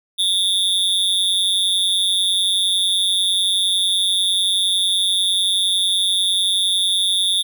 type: tone with amplitude modulation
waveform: square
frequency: 3555 Hz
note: A7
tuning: 17 cents sharp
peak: -12 dBFS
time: 0.18-7.43 s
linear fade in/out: 20 ms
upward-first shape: sine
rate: 189 Hz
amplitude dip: 100%
effects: none